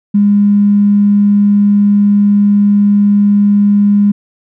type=tone with tanh clipping; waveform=triangle; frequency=204 Hz; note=G#3; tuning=31 cents flat; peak=-5 dBFS; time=0.14-4.12 s; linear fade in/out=10 ms; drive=3 dB; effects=none